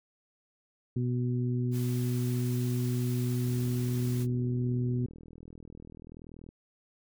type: harmonic tone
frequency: 123.3 Hz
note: B2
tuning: 2 cents flat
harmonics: 1 / 2 / 3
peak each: -28 / -33 / -39 dBFS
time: 0.96-5.06 s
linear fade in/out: 5 ms
type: noise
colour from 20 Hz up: white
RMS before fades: -46 dBFS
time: 1.71-4.27 s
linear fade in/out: 50 ms
type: click train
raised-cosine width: 3 ms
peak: -35 dBFS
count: 124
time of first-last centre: 3.46-6.49 s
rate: 40.6 Hz
effects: none